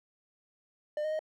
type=tone with pitch steps; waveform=triangle; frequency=601 / 619 / 624 Hz; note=D5 / D#5 / D#5; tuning=+40 / -9 / +5 cents; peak=-28 dBFS; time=0.97-1.192 s; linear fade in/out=2 ms; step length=74 ms; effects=none